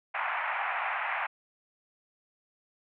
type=band-pass noise; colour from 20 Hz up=pink; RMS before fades=-32 dBFS; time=0.14-1.27 s; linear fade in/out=10 ms; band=710 to 2500 Hz; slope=48 dB/octave; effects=none